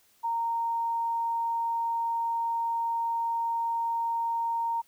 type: tone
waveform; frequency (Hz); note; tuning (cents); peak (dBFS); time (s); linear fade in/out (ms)
sine; 925; A#5; -14; -26; 0.23-4.82; 20
effects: white hiss -64 dBFS RMS until 4.87 s